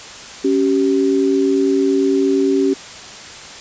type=tone pair together; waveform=sine; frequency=277.2 / 386 Hz; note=C#4 / G4; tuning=0 / -27 cents; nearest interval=tritone; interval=573 cents; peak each=-15 dBFS; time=0.44-2.74 s; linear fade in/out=10 ms; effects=white hiss -34 dBFS RMS until 3.6 s + resampled to 16000 Hz